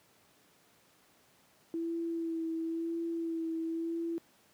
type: tone with vibrato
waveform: sine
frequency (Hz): 330.2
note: E4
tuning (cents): +3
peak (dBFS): -32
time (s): 1.74-4.18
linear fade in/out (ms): 0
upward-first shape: sine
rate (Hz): 0.97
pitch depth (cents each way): 23
effects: pink hiss -65 dBFS RMS until 4.53 s + high-pass 150 Hz 12 dB/octave